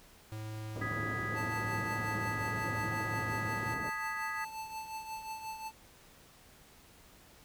square tone, 108.6 Hz, A2, 22 cents flat, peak -40 dBFS, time 0.32-3.74 s, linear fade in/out 0 ms
pink band-pass noise, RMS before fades -42 dBFS, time 0.75-3.9 s, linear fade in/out 10 ms, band 110 to 540 Hz, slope 12 dB/octave
sine chord, G# minor, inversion second, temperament equal, 1244.5 / 1661.2 / 1975.5 Hz, D#6 / G#6 / B6, 0 / 0 / 0 cents, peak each -40 dBFS, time 0.81-4.45 s, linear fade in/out 10 ms
square tone with tremolo, 880 Hz, A5, in tune, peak -38 dBFS, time 1.34-5.72 s, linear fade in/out 50 ms, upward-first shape triangle, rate 5.6 Hz, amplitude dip 65%
effects pink hiss -59 dBFS RMS until 7.44 s

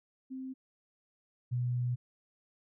sine tone pair in turn, 261.6 / 123.03 Hz, C4 / B2, 0 / -6 cents, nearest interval octave + minor second, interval 1306 cents, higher first, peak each -38 / -29 dBFS, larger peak second, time 0.3-0.54 / 1.51-1.96 s, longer second, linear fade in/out 20 ms, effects none

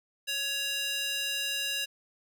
square tone with high-pass filter, 558 Hz, C#5, 11 cents sharp, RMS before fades -32 dBFS, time 0.27-1.86 s, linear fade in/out 20 ms, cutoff 2700 Hz, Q 1.7, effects none

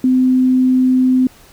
sine tone, 256.5 Hz, C4, 34 cents flat, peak -9 dBFS, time 0.04-1.27 s, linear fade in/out 2 ms, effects pink hiss -45 dBFS RMS until 1.52 s

